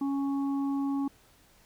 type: harmonic tone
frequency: 277.2 Hz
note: C#4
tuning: in tune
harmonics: 1 / 3 / 4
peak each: -27 / -41 / -44 dBFS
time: 0.01-1.08 s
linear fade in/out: 5 ms
effects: pink hiss -61 dBFS RMS until 1.65 s